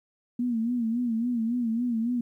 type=tone with vibrato; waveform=sine; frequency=234.8 Hz; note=A#3; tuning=13 cents sharp; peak=-24 dBFS; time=0.39-2.21 s; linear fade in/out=5 ms; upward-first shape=sine; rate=3.6 Hz; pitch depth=94 cents each way; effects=11-bit